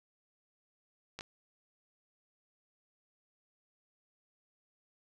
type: clicks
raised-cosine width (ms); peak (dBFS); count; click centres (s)
0.2; -24; 2; 1.19 / 1.209
effects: none